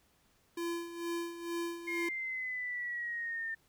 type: tone with tremolo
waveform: square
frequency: 340.3 Hz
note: F4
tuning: 45 cents flat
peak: -34 dBFS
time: 0.57-2.09 s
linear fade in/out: 5 ms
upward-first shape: sine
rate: 2.2 Hz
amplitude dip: 70%
type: linear sweep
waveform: sine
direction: down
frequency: 2146 to 1800 Hz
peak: -35 dBFS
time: 1.87-3.55 s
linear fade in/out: 10 ms
effects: pink hiss -70 dBFS RMS until 3.68 s